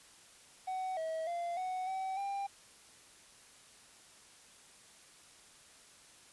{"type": "tone with pitch steps", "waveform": "triangle", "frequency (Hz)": [750, 643, 690, 742, 762, 795], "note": ["F#5", "E5", "F5", "F#5", "G5", "G5"], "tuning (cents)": [23, -43, -21, 5, -49, 24], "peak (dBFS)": -33, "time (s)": [0.67, 2.47], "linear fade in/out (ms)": 10, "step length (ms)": 300, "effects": ["white hiss -59 dBFS RMS until 6.32 s", "resampled to 24000 Hz"]}